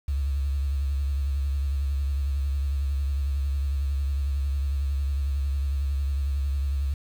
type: tone with vibrato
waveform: sine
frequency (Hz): 69.5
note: C#2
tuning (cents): +5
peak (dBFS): -22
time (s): 0.08-6.94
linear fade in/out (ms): 5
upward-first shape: triangle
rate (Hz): 11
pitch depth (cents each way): 77
effects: tanh soft clip ceiling -19 dBFS + 8-bit